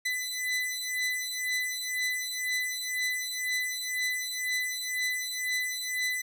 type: beating tone pair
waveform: sawtooth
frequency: 2002 / 2004 Hz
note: B6 / B6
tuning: +23 / +25 cents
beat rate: 2 Hz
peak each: -29 dBFS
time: 0.05-6.22 s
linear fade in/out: 10 ms
effects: none